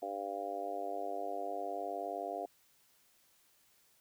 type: harmonic tone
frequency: 99.6 Hz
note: G2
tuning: 28 cents sharp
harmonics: 3 / 4 / 5 / 6 / 7 / 8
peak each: -48 / -45 / -45 / -45 / -39 / -49 dBFS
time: 0.02-2.46 s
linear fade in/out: 5 ms
effects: white hiss -69 dBFS RMS until 4 s